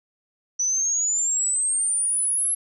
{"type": "exponential sweep", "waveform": "sine", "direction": "up", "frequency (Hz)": [5920, 11150], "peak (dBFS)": -20, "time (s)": [0.59, 2.55], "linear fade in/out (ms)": 10, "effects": []}